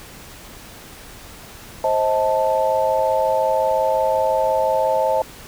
sine chord, A diminished, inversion first, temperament just, 528 / 633.6 / 880 Hz, C5 / Eb5 / A5, +16 / +31 / 0 cents, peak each -20 dBFS, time 1.84-5.22 s, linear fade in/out 2 ms, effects pink hiss -40 dBFS RMS until 5.47 s

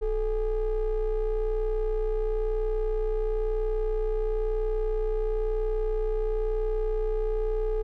triangle ring-modulated tone, 201.5 Hz, G3, 48 cents sharp, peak -19 dBFS, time 0.01-7.83 s, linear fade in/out 20 ms, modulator 232 Hz, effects none

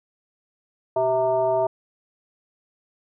sine tone with frequency modulation, 652 Hz, E5, 19 cents flat, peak -18 dBFS, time 0.96-1.67 s, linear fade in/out 5 ms, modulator 265 Hz, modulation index 0.88, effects none

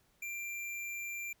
square tone, 2370 Hz, D7, 15 cents sharp, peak -39 dBFS, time 0.22-1.33 s, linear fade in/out 5 ms, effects pink hiss -71 dBFS RMS until 1.4 s

